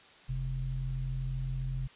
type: tone with low-pass filter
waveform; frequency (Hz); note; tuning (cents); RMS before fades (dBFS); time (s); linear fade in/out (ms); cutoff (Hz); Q
square; 43.88; F1; +9; -34; 0.28-1.88; 20; 120; 8.6
effects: white hiss -56 dBFS RMS until 1.95 s + resampled to 8000 Hz